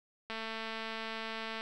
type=click train; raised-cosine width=0.3 ms; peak=-24 dBFS; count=293; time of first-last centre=0.3-1.609 s; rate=223 Hz; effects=none